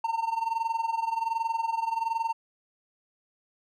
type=tone with amplitude modulation; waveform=triangle; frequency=910 Hz; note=A#5; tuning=42 cents flat; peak=-21 dBFS; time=0.04-2.33 s; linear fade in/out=5 ms; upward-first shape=sine; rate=21.3 Hz; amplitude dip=80%; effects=none